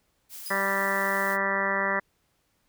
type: noise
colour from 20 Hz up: blue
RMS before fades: -41 dBFS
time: 0.29-1.38 s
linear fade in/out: 50 ms
type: tone with exponential decay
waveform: 5% pulse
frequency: 4965 Hz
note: D#8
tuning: 5 cents flat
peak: -26 dBFS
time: 0.46-0.69 s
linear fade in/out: 1 ms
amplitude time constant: 50 ms
type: harmonic tone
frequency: 196 Hz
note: G3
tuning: in tune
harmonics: 1 / 2 / 3 / 4 / 5 / 6 / 7 / 8 / 9 / 10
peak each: -36 / -36 / -32 / -39 / -32 / -33 / -35 / -36 / -30 / -30 dBFS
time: 0.5-2 s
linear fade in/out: 10 ms
effects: pink hiss -71 dBFS RMS until 2.68 s